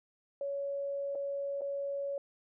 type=tone with dropouts; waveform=sine; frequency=560 Hz; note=C#5; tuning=18 cents sharp; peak=-33 dBFS; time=0.41-2.18 s; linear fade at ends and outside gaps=2 ms; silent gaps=1.151-1.155 / 1.61-1.617 s; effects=none